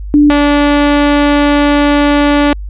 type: tone pair in turn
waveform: sine / sawtooth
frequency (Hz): 293.7 / 289.8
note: D4 / D4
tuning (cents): 0 / -23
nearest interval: unison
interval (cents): 23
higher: first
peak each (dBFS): -3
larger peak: neither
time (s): 0.14-0.3 / 0.3-2.53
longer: second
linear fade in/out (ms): 0
effects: added 50 Hz sine -20 dBFS peak until 2.69 s + resampled to 8000 Hz